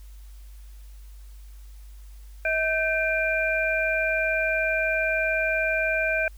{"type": "tone cluster", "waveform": "sine", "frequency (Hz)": [639, 1552, 2389], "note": ["D#5", "G6", "D7"], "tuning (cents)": [46, -18, 29], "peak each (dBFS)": -26, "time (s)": [2.45, 6.28], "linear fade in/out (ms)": 2, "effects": ["added 50 Hz sine -41 dBFS peak until 6.37 s", "white hiss -59 dBFS RMS until 6.37 s"]}